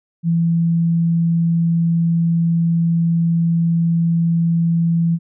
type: tone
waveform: sine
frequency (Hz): 167.4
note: E3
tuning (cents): +27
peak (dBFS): -13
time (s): 0.23-5.19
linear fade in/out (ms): 50
effects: none